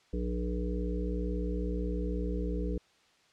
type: harmonic tone with a mistuned harmonic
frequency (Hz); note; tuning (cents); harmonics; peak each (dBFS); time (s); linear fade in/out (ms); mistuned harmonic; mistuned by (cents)
60.1; B1; -46; 1 / 3 / 5 / 7 / 8; -32 / -37 / -39 / -40 / -41; 0.13-2.78; 5; 1; -55
effects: white hiss -65 dBFS RMS until 3.32 s + low-pass 5000 Hz 12 dB/octave

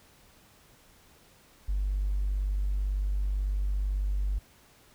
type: tone with tanh clipping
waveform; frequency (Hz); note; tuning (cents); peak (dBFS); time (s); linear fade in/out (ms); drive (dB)
triangle; 49; G1; 0; -25; 1.68-4.39; 10; 1
effects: pink hiss -59 dBFS RMS until 4.94 s

